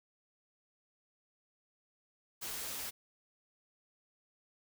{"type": "noise with comb filter", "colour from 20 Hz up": "white", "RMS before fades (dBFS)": -41, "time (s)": [2.41, 2.91], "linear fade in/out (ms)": 20, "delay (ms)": 10, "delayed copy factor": -0.5, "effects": []}